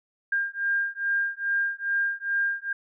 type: beating tone pair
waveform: sine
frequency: 1603 / 1605.4 Hz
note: G6 / G6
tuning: +38 / +41 cents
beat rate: 2.4 Hz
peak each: -27 dBFS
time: 0.32-2.73 s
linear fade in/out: 5 ms
effects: none